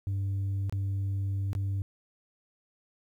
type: tone with dropouts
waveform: sine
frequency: 98 Hz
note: G2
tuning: in tune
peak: -25 dBFS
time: 0.07-1.82 s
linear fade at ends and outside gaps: 0 ms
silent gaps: 0.696-0.725 / 1.531-1.551 s
effects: tanh soft clip ceiling -27 dBFS + 11-bit